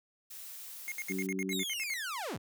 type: noise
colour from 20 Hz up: blue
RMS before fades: -46 dBFS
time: 0.3-1.27 s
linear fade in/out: 10 ms
type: tone bursts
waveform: square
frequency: 2143 Hz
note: C7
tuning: 41 cents sharp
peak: -36 dBFS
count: 11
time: 0.88-1.938 s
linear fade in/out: 0 ms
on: 38 ms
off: 64 ms
type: harmonic tone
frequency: 95 Hz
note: F#2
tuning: 46 cents sharp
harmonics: 2 / 3 / 4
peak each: -36 / -38 / -39 dBFS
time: 1.09-1.64 s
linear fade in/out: 20 ms
type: linear sweep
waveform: sawtooth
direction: down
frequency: 4006 to 48.93 Hz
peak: -32 dBFS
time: 1.51-2.38 s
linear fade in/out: 20 ms
effects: none